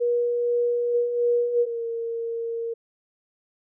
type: tone with tremolo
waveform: sine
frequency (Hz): 479.9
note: B4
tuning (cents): -50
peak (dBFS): -19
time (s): 0-1.67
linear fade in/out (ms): 20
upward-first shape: sine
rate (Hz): 2.1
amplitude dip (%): 25
type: tone with pitch glide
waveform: sine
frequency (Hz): 477.5 to 461.8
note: A#4 to A#4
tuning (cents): +42 to -16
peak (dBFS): -26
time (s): 0.94-2.74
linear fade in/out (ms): 10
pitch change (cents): -58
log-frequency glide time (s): 1.48-1.86
effects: none